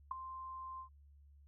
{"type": "tone with ADSR envelope", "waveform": "sine", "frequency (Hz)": 1046.5, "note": "C6", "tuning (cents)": 0, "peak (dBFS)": -32, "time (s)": [0.11, 0.89], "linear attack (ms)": 4, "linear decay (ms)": 9, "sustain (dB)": -12, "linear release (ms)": 94, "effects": ["added 71 Hz sine -59 dBFS peak until 1.47 s"]}